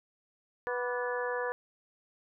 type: harmonic tone with a mistuned harmonic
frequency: 246.1 Hz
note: B3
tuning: 6 cents flat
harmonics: 2 / 3 / 4 / 5 / 6 / 7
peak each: -33 / -43 / -38 / -43 / -42 / -38 dBFS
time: 0.67-1.52 s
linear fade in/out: 0 ms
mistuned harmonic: 5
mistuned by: -76 cents
effects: none